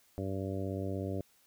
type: harmonic tone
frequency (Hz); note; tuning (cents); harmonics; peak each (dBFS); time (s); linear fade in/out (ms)
96.5; G2; -27; 1 / 2 / 3 / 4 / 5 / 6 / 7; -37 / -41 / -40 / -42 / -44 / -43 / -49; 0.18-1.21; 0
effects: white hiss -67 dBFS RMS until 1.46 s